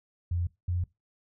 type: tone pair in turn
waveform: sine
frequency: 87 / 88.52 Hz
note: F2 / F2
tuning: -6 / +24 cents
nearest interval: unison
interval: 30 cents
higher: second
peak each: -26 dBFS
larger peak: neither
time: 0.31-0.47 / 0.68-0.84 s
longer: neither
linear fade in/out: 5 ms
effects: noise-tail reverb RT60 0.2 s tail -20 dB re dry